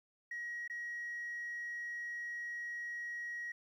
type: tone with dropouts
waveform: sine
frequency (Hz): 1900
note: A#6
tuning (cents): +33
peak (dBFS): -38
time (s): 0.31-3.52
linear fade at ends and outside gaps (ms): 5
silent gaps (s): 0.678-0.698
effects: tanh soft clip ceiling -36 dBFS + 12-bit